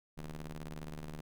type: ring-modulated tone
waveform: sawtooth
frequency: 75 Hz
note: D2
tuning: 37 cents sharp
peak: -35 dBFS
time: 0.17-1.21 s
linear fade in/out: 10 ms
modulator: 84.5 Hz
effects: none